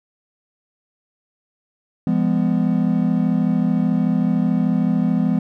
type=tone cluster; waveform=triangle; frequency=170.9 / 204.4 / 249.4 Hz; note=F3 / G#3 / B3; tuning=-37 / -27 / +17 cents; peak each=-18 dBFS; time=2.07-5.39 s; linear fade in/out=2 ms; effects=none